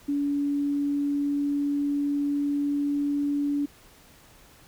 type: tone with pitch glide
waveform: sine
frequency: 285.5 to 287.2 Hz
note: D4 to D4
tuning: -49 to -39 cents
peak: -23 dBFS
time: 0.08-3.66 s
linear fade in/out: 10 ms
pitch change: +10 cents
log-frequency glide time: 0.4-3.15 s
effects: pink hiss -54 dBFS RMS until 4.67 s